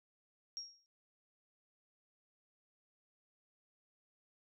sine tone with exponential decay, 5588 Hz, F8, in tune, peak -38 dBFS, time 0.57-0.86 s, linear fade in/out 0 ms, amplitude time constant 62 ms, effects none

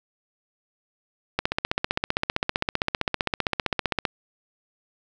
click train, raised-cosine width 0.3 ms, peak -6 dBFS, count 42, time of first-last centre 1.39-4.052 s, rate 15.4 Hz, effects none

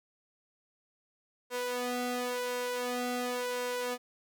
sawtooth tone with flanger, 246.9 Hz, B3, in tune, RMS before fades -34 dBFS, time 1.5-3.98 s, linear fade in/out 50 ms, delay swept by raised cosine 1.9 to 2.57 ms, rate 0.94 Hz, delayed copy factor +0.9, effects none

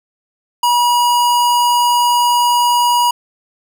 square tone, 965 Hz, B5, 40 cents flat, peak -11 dBFS, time 0.63-3.11 s, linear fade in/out 5 ms, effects none

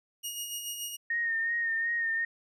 15% pulse tone with tremolo, 2870 Hz, F7, 47 cents sharp, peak -26 dBFS, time 0.23-0.97 s, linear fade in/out 20 ms, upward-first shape sine, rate 7 Hz, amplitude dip 45%
sine tone with vibrato, 1843 Hz, A#6, 20 cents flat, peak -27 dBFS, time 1.1-2.25 s, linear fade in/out 5 ms, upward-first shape sine, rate 2.7 Hz, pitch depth 32 cents each way
effects none

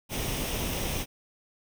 pink noise with comb filter, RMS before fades -31 dBFS, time 0.09-1.06 s, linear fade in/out 50 ms, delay 0.34 ms, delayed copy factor +0.5, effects none

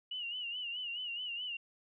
sine tone with vibrato, 2887 Hz, F#7, 43 cents flat, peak -37 dBFS, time 0.11-1.57 s, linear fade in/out 5 ms, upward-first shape sine, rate 4.7 Hz, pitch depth 83 cents each way, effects none

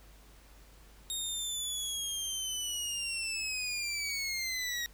20% pulse linear sweep, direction down, 3729 to 1885 Hz, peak -28 dBFS, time 1.1-4.86 s, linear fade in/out 0 ms, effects added 50 Hz sine -55 dBFS peak until 4.93 s + pink hiss -60 dBFS RMS until 4.93 s

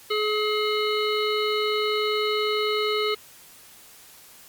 harmonic tone, 424.7 Hz, G#4, 39 cents sharp, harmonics 1 / 3 / 5 / 7 / 9 / 10, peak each -24 / -29 / -31 / -32 / -34 / -34 dBFS, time 0.1-3.15 s, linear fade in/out 10 ms, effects white hiss -49 dBFS RMS until 4.48 s + Opus 48 kbps

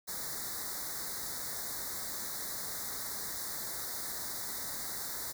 white band-stop noise, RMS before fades -39 dBFS, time 0.07-5.33 s, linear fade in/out 20 ms, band 2100 to 3700 Hz, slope 96 dB/octave, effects none

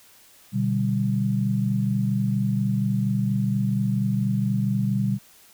sine chord, G major, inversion first, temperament equal with one note detuned, 123.47 / 147.77 / 196 Hz, B2 / D3 / G3, 0 / +11 / 0 cents, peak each -24 / -29 / -23 dBFS, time 0.52-5.19 s, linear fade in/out 50 ms, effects white hiss -53 dBFS RMS until 5.53 s

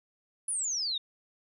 sine exponential sweep, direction down, 10300 to 3607 Hz, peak -29 dBFS, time 0.48-0.98 s, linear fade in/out 5 ms, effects none

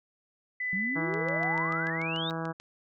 sine tone with tremolo, 2000 Hz, B6, 21 cents sharp, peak -28 dBFS, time 0.6-1.9 s, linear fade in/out 5 ms, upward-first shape sine, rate 1.4 Hz, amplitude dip 45%
sine exponential sweep, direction up, 180.1 to 3803 Hz, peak -32 dBFS, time 0.73-2.3 s, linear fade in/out 0 ms
harmonic tone, 163.6 Hz, E3, 13 cents flat, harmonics 1 / 2 / 3 / 4 / 5 / 6 / 7 / 8 / 9 / 10, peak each -35 / -38 / -40 / -41 / -42 / -43 / -43 / -44 / -45 / -45 dBFS, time 0.95-2.53 s, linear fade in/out 20 ms
click train, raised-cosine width 0.2 ms, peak -28 dBFS, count 11, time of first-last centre 1.14-2.6 s, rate 6.85 Hz
effects none

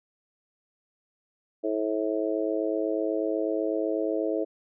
harmonic tone, 108.1 Hz, A2, 30 cents flat, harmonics 3 / 4 / 5 / 6, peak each -29 / -30 / -31 / -32 dBFS, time 1.63-4.45 s, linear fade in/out 20 ms, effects none

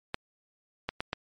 clicks, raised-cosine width 0.3 ms, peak -14 dBFS, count 4, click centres 0.144 / 0.89 / 1.005 / 1.131 s, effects MP3 48 kbps

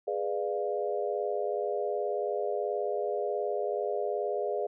sine chord, G# diminished seventh, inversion none, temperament equal with one note detuned, 415.3 / 493.9 / 596.6 / 698.5 Hz, G#4 / B4 / D5 / F5, 0 / 0 / +27 / 0 cents, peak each -32 / -35 / -34 / -36 dBFS, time 0.07-4.67 s, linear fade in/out 10 ms, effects none

